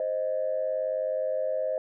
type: tone pair together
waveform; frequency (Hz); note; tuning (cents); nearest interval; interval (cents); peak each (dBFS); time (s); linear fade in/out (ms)
sine; 523.3 / 622.3; C5 / D#5; 0 / 0; minor third; 300; -28; 0-1.78; 2
effects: tanh soft clip ceiling -18 dBFS